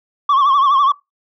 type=tone with vibrato; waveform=sine; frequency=1112 Hz; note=C#6; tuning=5 cents sharp; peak=-7 dBFS; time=0.29-0.92 s; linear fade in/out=5 ms; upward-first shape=triangle; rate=12 Hz; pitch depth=110 cents each way; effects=noise-tail reverb RT60 0.2 s tail -23 dB re dry + tanh soft clip ceiling -9 dBFS